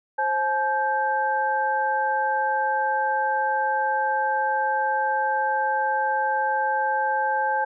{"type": "tone cluster", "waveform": "sine", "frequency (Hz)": [530, 857, 1571], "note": ["C5", "A5", "G6"], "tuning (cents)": [22, -46, 3], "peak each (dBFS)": [-29, -22, -27], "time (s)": [0.18, 7.65], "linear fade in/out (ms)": 10, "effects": []}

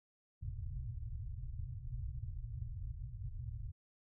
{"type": "low-pass noise", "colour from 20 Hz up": "white", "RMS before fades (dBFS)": -43, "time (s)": [0.41, 3.72], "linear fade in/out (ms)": 20, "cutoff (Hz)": 130, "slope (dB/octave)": 96, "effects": []}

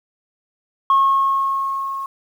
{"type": "tone with level ramp", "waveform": "sine", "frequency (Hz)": 1088, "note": "C#6", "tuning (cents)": -33, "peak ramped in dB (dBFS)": [-9, -24], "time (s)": [0.9, 2.06], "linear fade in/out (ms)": 2, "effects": ["tanh soft clip ceiling -8 dBFS", "8-bit"]}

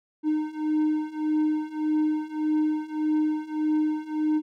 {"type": "beating tone pair", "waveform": "triangle", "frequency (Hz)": [306.2, 307.9], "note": ["D#4", "D#4"], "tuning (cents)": [-28, -18], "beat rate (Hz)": 1.7, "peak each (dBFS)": [-25, -23], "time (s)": [0.23, 4.42], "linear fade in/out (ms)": 50, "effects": []}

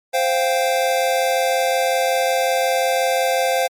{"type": "chord", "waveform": "square", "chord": "C suspended fourth", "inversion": "none", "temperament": "equal", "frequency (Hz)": [523.3, 698.5, 784], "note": ["C5", "F5", "G5"], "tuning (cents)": [0, 0, 0], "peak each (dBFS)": [-20, -21, -24], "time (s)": [0.13, 3.68], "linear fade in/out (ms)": 20, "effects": ["MP3 64 kbps"]}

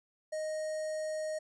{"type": "tone with notch filter", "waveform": "square", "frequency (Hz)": 622.3, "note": "D#5", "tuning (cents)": 0, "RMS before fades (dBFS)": -36, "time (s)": [0.32, 1.39], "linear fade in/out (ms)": 10, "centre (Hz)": 3000, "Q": 0.53, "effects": ["resampled to 22050 Hz"]}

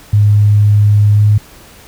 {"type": "tone with pitch glide", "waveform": "sine", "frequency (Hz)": [103.83, 104.79], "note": ["G#2", "G#2"], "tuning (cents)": [0, 16], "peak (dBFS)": -5, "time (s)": [0.13, 1.38], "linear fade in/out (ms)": 5, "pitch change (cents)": 16, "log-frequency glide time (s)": [1.14, 1.21], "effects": ["pink hiss -39 dBFS RMS until 1.87 s"]}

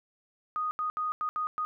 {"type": "tone bursts at uneven times", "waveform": "sine", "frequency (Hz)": 1241, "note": "D#6", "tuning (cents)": -5, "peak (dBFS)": -28, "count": 6, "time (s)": [[0.56, 0.71], [0.79, 0.9], [0.97, 1.12], [1.21, 1.29], [1.36, 1.47], [1.58, 1.65]], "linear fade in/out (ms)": 0, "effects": []}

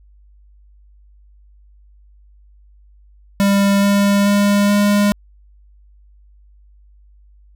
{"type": "tone with pitch steps", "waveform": "square", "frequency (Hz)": [199.2, 200.9, 202.7, 204.4], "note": ["G3", "G3", "G#3", "G#3"], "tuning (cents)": [28, 43, -42, -27], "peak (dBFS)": -12, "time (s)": [3.4, 5.12], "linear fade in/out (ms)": 0, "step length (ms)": 430, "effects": ["added 50 Hz sine -45 dBFS peak until 7.55 s"]}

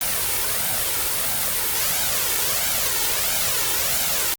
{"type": "noise with flanger", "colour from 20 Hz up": "white", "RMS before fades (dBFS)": -22, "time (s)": [0.01, 4.34], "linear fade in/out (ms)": 2, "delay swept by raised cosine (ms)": [1.3, 2.26], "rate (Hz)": 1.5, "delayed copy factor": 0.6, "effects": ["Opus 24 kbps"]}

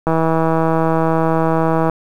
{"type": "click train", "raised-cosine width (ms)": 1, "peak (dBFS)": -3, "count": 297, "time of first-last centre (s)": [0.07, 1.897], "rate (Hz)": 162, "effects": ["7-bit"]}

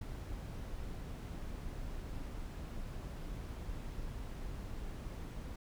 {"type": "noise", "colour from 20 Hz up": "brown", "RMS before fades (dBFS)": -43, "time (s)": [0.01, 5.56], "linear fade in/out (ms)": 5, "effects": []}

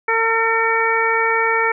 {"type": "harmonic tone", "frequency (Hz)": 453, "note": "A#4", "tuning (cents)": -50, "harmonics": [1, 2, 3, 4, 5], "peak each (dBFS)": [-21, -21, -21, -21, -21], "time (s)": [0.08, 1.72], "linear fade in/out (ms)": 5, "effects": []}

